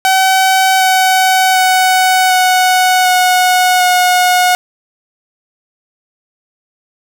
sawtooth tone with pitch steps, 760 / 753 / 746.1 / 739.2 / 732.4 / 725.7 Hz, F#5 / F#5 / F#5 / F#5 / F#5 / F#5, +46 / +30 / +14 / -2 / -18 / -34 cents, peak -4 dBFS, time 0.05-4.55 s, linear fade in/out 0 ms, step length 750 ms, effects none

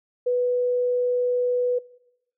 sine tone, 493.4 Hz, B4, 2 cents flat, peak -19 dBFS, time 0.26-1.79 s, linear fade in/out 10 ms, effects noise-tail reverb RT60 0.9 s tail -22 dB re dry

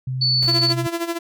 sine tone with pitch glide, 129.4 to 128.21 Hz, C3 to C3, -19 to -35 cents, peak -22 dBFS, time 0.07-0.87 s, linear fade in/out 5 ms, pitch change -16 cents, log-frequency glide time 0.33-0.48 s
sine tone, 4471 Hz, C#8, 14 cents sharp, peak -16 dBFS, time 0.21-0.73 s, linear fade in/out 10 ms
pink noise with exponential decay, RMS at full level -33 dBFS, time 0.42-0.73 s, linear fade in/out 5 ms, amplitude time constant 67 ms
sawtooth tone with tremolo, 337.7 Hz, E4, 42 cents sharp, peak -16 dBFS, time 0.47-1.19 s, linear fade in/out 20 ms, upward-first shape sine, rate 13 Hz, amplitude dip 75%
effects none

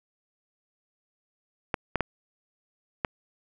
clicks, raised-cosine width 0.5 ms, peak -10 dBFS, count 4, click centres 1.742 / 1.957 / 2.007 / 3.048 s, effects none

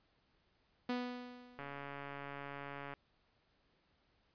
sawtooth tone with exponential decay, 246.9 Hz, B3, in tune, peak -30 dBFS, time 0.89-1.95 s, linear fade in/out 5 ms, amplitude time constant 230 ms
click train, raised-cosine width 0.5 ms, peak -31 dBFS, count 191, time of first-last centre 1.59-2.938 s, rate 141 Hz
effects pink hiss -75 dBFS RMS until 4.34 s + resampled to 11025 Hz

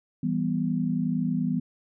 sine chord, E minor, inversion none, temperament equal, 164.81 / 196 / 246.9 Hz, E3 / G3 / B3, 0 / 0 / 0 cents, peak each -28 / -29 / -27 dBFS, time 0.23-1.6 s, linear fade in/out 5 ms, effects none

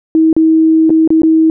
sine tone with dropouts, 320.1 Hz, D#4, 49 cents sharp, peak -5 dBFS, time 0.15-1.5 s, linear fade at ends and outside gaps 1 ms, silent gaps 0.329-0.365 / 0.895-0.903 / 1.076-1.104 / 1.219-1.233 s, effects none

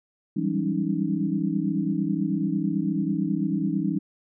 sine tone cluster, 166.1 / 191.9 / 201 / 278.2 / 311.4 Hz, E3 / G3 / G3 / C#4 / D#4, +13 / -37 / +44 / +6 / +2 cents, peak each -29 dBFS, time 0.36-3.99 s, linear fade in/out 10 ms, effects none

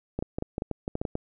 clicks, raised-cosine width 2 ms, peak -16 dBFS, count 12, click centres 0.19 / 0.225 / 0.385 / 0.424 / 0.581 / 0.621 / 0.713 / 0.879 / 0.954 / 1.015 / 1.052 / 1.154 s, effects none

